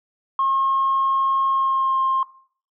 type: tone with pitch glide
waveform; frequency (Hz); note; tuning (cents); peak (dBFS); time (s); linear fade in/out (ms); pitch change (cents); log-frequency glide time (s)
sine; 1078 to 1061.3; C#6 to C6; -49 to +24; -16; 0.39-2.23; 2; -27; 1.5-2.01
effects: noise-tail reverb RT60 0.5 s tail -20 dB re dry + tanh soft clip ceiling -12 dBFS